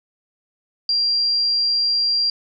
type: tone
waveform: sine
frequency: 4754 Hz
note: D8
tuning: 20 cents sharp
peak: -16 dBFS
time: 0.89-2.3 s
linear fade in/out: 2 ms
effects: none